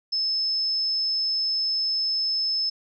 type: tone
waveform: sine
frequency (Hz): 5230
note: E8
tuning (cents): -15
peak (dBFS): -22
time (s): 0.12-2.7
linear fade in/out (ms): 10
effects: none